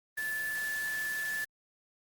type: tone in noise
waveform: sine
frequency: 1740 Hz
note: A6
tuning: 20 cents flat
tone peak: -32 dBFS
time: 0.17-1.45 s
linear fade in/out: 10 ms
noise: white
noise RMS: -43 dBFS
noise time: 0.17-1.45 s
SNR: +8 dB
effects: Opus 32 kbps